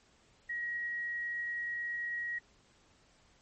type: tone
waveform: sine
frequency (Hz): 1900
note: A#6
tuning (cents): +33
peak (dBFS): -34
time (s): 0.49-2.39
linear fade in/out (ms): 10
effects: pink hiss -66 dBFS RMS until 3.41 s + MP3 32 kbps